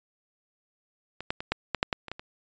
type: clicks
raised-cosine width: 0.3 ms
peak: -21 / -11 / -19 / -9 / -10 / -7 / -11 / -23 / -18 / -24 dBFS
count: 10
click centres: 1.206 / 1.305 / 1.405 / 1.52 / 1.747 / 1.829 / 1.928 / 2.083 / 2.116 / 2.195 s
effects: resampled to 16000 Hz